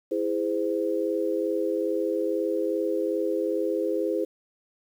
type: chord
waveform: sine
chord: E augmented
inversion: none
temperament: just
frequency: 329.6 / 412 / 515 Hz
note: E4 / G#4 / B#4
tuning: 0 / -14 / -28 cents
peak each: -28 dBFS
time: 0.11-4.25 s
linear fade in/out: 10 ms
effects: 9-bit